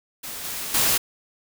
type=noise with level steps; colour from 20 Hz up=white; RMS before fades=-34 / -31 / -20 dBFS; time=0.23-0.98 s; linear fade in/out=10 ms; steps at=0.44 / 0.74 s; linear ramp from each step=5 ms; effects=none